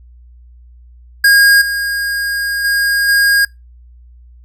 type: tone with level steps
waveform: square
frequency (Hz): 1628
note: G#6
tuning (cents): -35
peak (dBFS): -6 / -16 / -12 / -9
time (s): 1.24-3.45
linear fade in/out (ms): 5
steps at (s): 1.61 / 2.64 / 3.08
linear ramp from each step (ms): 10
effects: noise-tail reverb RT60 0.2 s tail -24 dB re dry + added 60 Hz sine -38 dBFS peak until 4.44 s